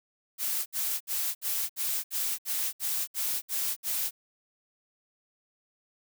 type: noise bursts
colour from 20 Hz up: blue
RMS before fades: -30 dBFS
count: 11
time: 0.38-4.11 s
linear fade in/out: 50 ms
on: 280 ms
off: 65 ms
effects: none